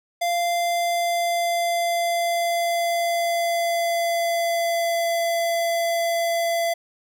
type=tone with pitch glide; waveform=square; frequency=692 to 676.6 Hz; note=F5 to E5; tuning=-16 to +45 cents; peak=-21 dBFS; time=0.21-6.74 s; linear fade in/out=10 ms; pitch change=-39 cents; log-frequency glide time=0.35-5.13 s; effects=none